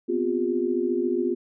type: tone cluster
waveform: sine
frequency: 245.8 / 260.1 / 353.2 / 400.9 Hz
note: B3 / C4 / F4 / G4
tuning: -8 / -10 / +20 / +39 cents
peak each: -30 / -30 / -24 / -29 dBFS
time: 0.08-1.35 s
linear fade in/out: 20 ms
effects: none